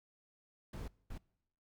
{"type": "noise bursts at uneven times", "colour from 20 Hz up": "brown", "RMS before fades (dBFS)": -44, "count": 2, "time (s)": [[0.73, 0.88], [1.1, 1.18]], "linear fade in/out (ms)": 5, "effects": ["noise-tail reverb RT60 0.8 s tail -24 dB re dry"]}